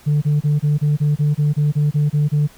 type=tone bursts; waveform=sine; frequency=148 Hz; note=D3; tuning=14 cents sharp; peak=-11 dBFS; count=13; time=0.06-2.476 s; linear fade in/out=20 ms; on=160 ms; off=28 ms; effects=tanh soft clip ceiling -11 dBFS + pink hiss -47 dBFS RMS until 2.57 s